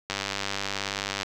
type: click train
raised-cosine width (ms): 0.2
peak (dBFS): -11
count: 113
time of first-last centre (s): 0.1-1.231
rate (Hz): 99
effects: none